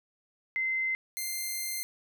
sine / 5% pulse tone pair in turn, 2068 / 2094 Hz, C7 / C7, -21 / +1 cents, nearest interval unison, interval 22 cents, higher second, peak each -27 / -22 dBFS, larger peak second, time 0.56-0.95 / 1.17-1.83 s, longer second, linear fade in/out 0 ms, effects none

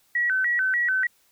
sine tone with vibrato, 1712 Hz, A6, 48 cents flat, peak -20 dBFS, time 0.15-1.07 s, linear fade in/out 5 ms, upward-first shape square, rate 3.4 Hz, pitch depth 200 cents each way, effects white hiss -63 dBFS RMS until 1.31 s

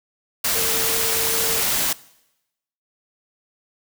sine tone in noise, 452.7 Hz, A4, 49 cents sharp, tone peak -29 dBFS, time 0.55-1.61 s, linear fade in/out 5 ms, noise white, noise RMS -21 dBFS, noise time 0.44-1.93 s, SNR -11 dB, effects noise-tail reverb RT60 0.9 s tail -21 dB re dry

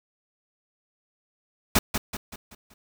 pink noise with echo, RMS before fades -19 dBFS, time 1.75-1.79 s, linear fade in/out 5 ms, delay 190 ms, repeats 5, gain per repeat -7 dB, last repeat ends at 2.74 s, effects none

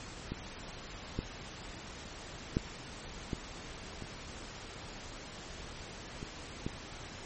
clicks, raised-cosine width 3 ms, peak -23 / -20 / -15 / -21 / -29 / -27 / -21 dBFS, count 7, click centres 0.32 / 1.19 / 2.569 / 3.332 / 4.023 / 6.229 / 6.665 s, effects pink hiss -46 dBFS RMS until 7.25 s + MP3 32 kbps

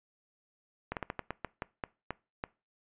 slowing click train, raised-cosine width 0.5 ms, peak -19 dBFS, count 11, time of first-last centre 0.92-2.439 s, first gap 48 ms, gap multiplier 1.24, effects noise-tail reverb RT60 0.3 s tail -22 dB re dry + resampled to 8000 Hz

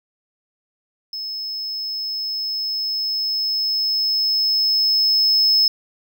triangle tone with level ramp, 5200 Hz, E8, 24 cents flat, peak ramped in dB -25 to -11 dBFS, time 1.13-5.68 s, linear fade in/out 2 ms, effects none

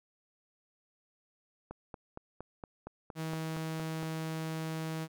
click train, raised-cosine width 1 ms, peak -28 dBFS, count 11, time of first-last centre 1.71-4.03 s, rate 4.31 Hz
sawtooth tone, 160 Hz, D#3, 49 cents sharp, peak -31 dBFS, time 3.15-5.08 s, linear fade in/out 50 ms
effects none

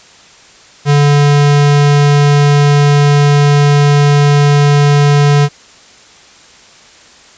square tone, 144.6 Hz, D3, 27 cents flat, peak -6 dBFS, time 0.85-5.49 s, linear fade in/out 50 ms, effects white hiss -40 dBFS RMS until 7.37 s + resampled to 16000 Hz

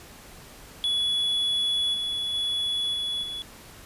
triangle tone with level steps, 3398 Hz, G#7, 39 cents sharp, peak -21 / -25 / -23 / -25 / -30 dBFS, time 0.84-3.42 s, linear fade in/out 0 ms, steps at 1.93 / 2.33 / 2.93 / 3.22 s, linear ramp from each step 20 ms, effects pink hiss -47 dBFS RMS until 3.85 s + resampled to 32000 Hz

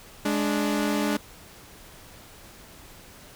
sawtooth tone pair together, 208.8 / 293 Hz, G#3 / D4, +10 / -4 cents, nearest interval tritone, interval 586 cents, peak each -22 dBFS, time 0.25-1.17 s, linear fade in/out 5 ms, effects pink hiss -48 dBFS RMS until 3.35 s

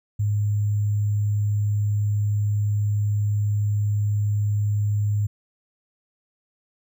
sine tone with sample-and-hold, 103.83 Hz, G#2, in tune, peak -19 dBFS, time 0.19-5.27 s, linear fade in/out 10 ms, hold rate 7350 Hz, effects none

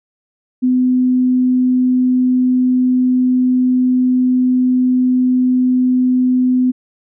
sine tone, 253 Hz, B3, 42 cents sharp, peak -10 dBFS, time 0.62-6.72 s, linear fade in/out 20 ms, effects none

